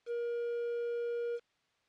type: tone with quantisation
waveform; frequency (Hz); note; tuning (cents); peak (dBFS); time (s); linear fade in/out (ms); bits
triangle; 473.4; A#4; +27; -31; 0.06-1.4; 50; 9
effects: white hiss -74 dBFS RMS until 1.88 s + low-pass 4000 Hz 12 dB/octave